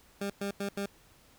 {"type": "tone bursts at uneven times", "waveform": "20% pulse", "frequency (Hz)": 200, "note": "G3", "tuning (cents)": 35, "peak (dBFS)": -27, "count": 4, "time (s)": [[0.21, 0.3], [0.41, 0.51], [0.6, 0.69], [0.77, 0.86]], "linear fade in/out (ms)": 5, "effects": ["pink hiss -61 dBFS RMS until 1.38 s"]}